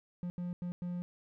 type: tone bursts at uneven times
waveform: triangle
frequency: 176.7 Hz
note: F3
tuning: 21 cents sharp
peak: -33 dBFS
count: 4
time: 0.23-0.3 / 0.38-0.53 / 0.62-0.72 / 0.82-1.02 s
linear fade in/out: 0 ms
effects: none